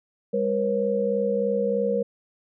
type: tone cluster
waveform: sine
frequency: 202.2 / 478.8 / 542 Hz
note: G#3 / A#4 / C#5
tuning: -46 / +46 / -39 cents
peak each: -28 / -23 / -27 dBFS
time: 0.33-2.03 s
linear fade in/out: 10 ms
effects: none